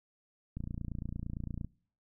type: click train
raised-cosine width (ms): 5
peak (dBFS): -26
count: 32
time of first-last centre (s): 0.57-1.646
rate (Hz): 28.8
effects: noise-tail reverb RT60 0.5 s tail -23 dB re dry